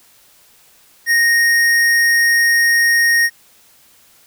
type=tone with hard clipping; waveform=triangle; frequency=1861 Hz; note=A#6; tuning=3 cents flat; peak=-12 dBFS; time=1.06-3.3 s; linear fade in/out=50 ms; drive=18 dB; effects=white hiss -50 dBFS RMS until 4.26 s